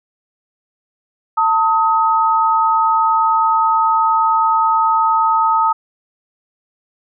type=tone pair together; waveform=sine; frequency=895 / 1266 Hz; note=A5 / D#6; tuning=+29 / +30 cents; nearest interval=tritone; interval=601 cents; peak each=-14 dBFS; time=1.37-5.73 s; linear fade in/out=10 ms; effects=none